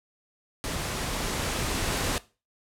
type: noise with level ramp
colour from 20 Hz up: pink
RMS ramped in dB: -32 to -27 dBFS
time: 0.64-2.18 s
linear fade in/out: 0 ms
effects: noise-tail reverb RT60 0.3 s tail -18 dB re dry + low-pass 11000 Hz 12 dB/octave